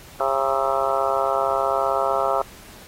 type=harmonic tone with a mistuned harmonic; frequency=135.5 Hz; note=C#3; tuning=39 cents flat; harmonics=3 / 4 / 5 / 6 / 7 / 8 / 9 / 10; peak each=-29 / -25 / -24 / -28 / -28 / -30 / -29 / -27 dBFS; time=0.2-2.42 s; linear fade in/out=2 ms; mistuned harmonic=10; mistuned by=-45 cents; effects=pink hiss -45 dBFS RMS until 2.87 s + AAC 48 kbps